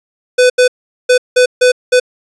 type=tone bursts at uneven times; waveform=square; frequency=500 Hz; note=B4; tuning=21 cents sharp; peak=-6 dBFS; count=6; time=0.38-0.5 / 0.58-0.68 / 1.09-1.18 / 1.36-1.46 / 1.61-1.72 / 1.92-2 s; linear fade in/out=10 ms; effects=resampled to 22050 Hz + 8-bit